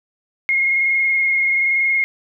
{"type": "tone with frequency modulation", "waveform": "sine", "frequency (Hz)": 2148, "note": "C7", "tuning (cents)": 45, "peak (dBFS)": -14, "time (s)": [0.49, 2.04], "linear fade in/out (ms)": 0, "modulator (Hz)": 21.1, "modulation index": 1.3, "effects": []}